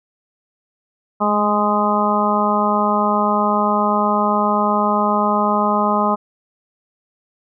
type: harmonic tone with a mistuned harmonic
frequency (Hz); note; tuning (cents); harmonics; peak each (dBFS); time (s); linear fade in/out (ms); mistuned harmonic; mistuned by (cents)
207.7; G#3; 0; 1 / 2 / 3 / 4 / 5 / 6; -20 / -25 / -22 / -21 / -20 / -21; 1.2-6.16; 20; 1; +21
effects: none